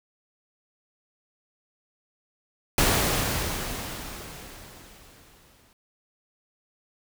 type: noise with exponential decay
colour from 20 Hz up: pink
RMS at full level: -20 dBFS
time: 2.78-5.73 s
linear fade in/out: 1 ms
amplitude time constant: 640 ms
effects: none